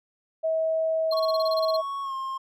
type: tone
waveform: sine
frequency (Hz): 643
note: E5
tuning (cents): -43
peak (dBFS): -22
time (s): 0.43-1.82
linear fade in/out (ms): 20
type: tone bursts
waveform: triangle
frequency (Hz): 4186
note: C8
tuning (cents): 0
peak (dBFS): -28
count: 12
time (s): 1.11-1.767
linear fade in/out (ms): 5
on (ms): 30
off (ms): 27
type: tone with pitch glide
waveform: triangle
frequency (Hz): 1108.7 to 1065.4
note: C#6 to C6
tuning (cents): 0 to +31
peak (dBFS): -27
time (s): 1.12-2.38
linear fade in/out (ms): 10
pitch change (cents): -69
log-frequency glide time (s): 2.02-2.14
effects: none